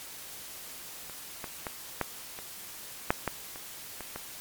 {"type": "clicks", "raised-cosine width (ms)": 0.5, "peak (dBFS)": [-29, -21, -18, -12, -26, -7, -13, -26, -24, -21], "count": 10, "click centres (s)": [1.097, 1.442, 1.668, 2.013, 2.389, 3.105, 3.277, 3.559, 4.007, 4.16], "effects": ["white hiss -44 dBFS RMS until 4.4 s", "MP3 96 kbps"]}